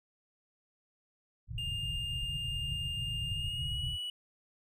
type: low-pass noise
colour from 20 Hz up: white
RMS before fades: -39 dBFS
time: 1.47-3.99 s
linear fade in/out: 50 ms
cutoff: 150 Hz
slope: 96 dB/octave
type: tone with pitch glide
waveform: triangle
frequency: 2813 to 2939 Hz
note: F7 to F#7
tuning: +12 to -12 cents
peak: -34 dBFS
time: 1.58-4.1 s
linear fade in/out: 2 ms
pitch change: +76 cents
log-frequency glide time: 3.32-3.88 s
effects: none